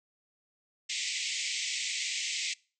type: band-pass noise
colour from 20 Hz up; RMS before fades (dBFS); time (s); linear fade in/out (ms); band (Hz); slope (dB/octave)
pink; -34; 0.89-2.54; 10; 2000 to 8000; 96
effects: noise-tail reverb RT60 0.4 s tail -25 dB re dry